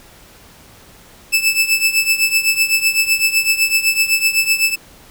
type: tone with tremolo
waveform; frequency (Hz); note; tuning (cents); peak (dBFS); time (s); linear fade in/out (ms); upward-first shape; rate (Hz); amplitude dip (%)
sawtooth; 2629; E7; -5; -6; 1.32-4.76; 20; triangle; 7.9; 85
effects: pink hiss -44 dBFS RMS until 5.1 s